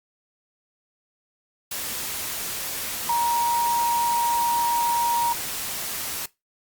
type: tone in noise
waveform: sine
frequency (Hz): 944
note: A#5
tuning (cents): +22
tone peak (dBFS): -19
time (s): 3.09-5.33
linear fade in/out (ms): 5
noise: white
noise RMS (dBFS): -30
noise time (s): 1.71-6.26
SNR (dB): +8
effects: noise-tail reverb RT60 0.2 s tail -20 dB re dry + Opus 48 kbps